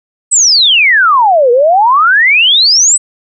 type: exponential two-way sweep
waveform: sine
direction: down then up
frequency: 8260 to 466.2 to 8260 Hz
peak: -4 dBFS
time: 0.31-2.98 s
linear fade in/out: 20 ms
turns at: 1.51 s
effects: none